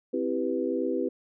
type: chord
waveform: sine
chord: C major seventh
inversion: none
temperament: equal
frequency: 261.6 / 329.6 / 392 / 493.9 Hz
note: C4 / E4 / G4 / B4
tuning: 0 / 0 / 0 / 0 cents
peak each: -31 dBFS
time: 0.13-1.09 s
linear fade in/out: 10 ms
effects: none